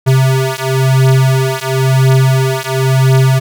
square beating tone pair, 131.5 / 132.47 Hz, C3 / C3, +9 / +22 cents, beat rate 0.97 Hz, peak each -12 dBFS, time 0.06-3.4 s, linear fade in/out 20 ms, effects none

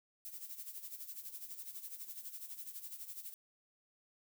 violet noise with tremolo, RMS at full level -45 dBFS, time 0.25-3.34 s, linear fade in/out 0 ms, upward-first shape sine, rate 12 Hz, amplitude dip 70%, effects none

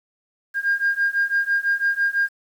sine beating tone pair, 1609 / 1615 Hz, G6 / G#6, +45 / -49 cents, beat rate 6 Hz, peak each -21 / -20 dBFS, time 0.54-2.3 s, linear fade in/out 50 ms, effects tanh soft clip ceiling -12 dBFS + 8-bit

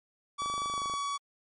45% pulse tone with pitch glide, 1146 to 1132.2 Hz, D6 to C#6, -43 to +36 cents, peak -31 dBFS, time 0.38-1.18 s, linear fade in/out 20 ms, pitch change -21 cents, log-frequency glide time 0.69-0.82 s
click train, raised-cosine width 1 ms, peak -29 dBFS, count 14, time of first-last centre 0.42-0.938 s, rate 25.1 Hz
effects MP3 48 kbps

